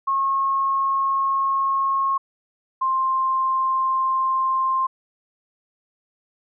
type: tone pair in turn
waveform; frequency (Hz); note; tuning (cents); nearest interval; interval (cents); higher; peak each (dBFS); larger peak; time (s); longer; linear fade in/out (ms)
sine; 1086 / 1053.3; C#6 / C6; -36 / +11; minor second; 53; first; -18; neither; 0.07-2.18 / 2.81-4.87; first; 10
effects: none